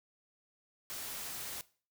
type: noise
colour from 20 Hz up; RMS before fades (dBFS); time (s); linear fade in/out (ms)
white; -42; 0.9-1.61; 0
effects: noise-tail reverb RT60 0.4 s tail -19 dB re dry